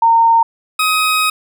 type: tone pair in turn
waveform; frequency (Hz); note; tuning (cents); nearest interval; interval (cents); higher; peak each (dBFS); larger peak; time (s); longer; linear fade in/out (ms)
sine / 20% pulse; 917 / 1260.2; A#5 / D#6; -29 / +22; tritone; 551; second; -7; neither; 0.02-0.43 / 0.79-1.3; second; 5
effects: none